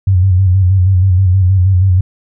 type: tone with vibrato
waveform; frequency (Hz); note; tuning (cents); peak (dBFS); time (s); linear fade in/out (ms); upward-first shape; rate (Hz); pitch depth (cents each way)
sine; 93.3; F#2; +15; -6; 0.07-2.01; 5; square; 6.3; 57
effects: none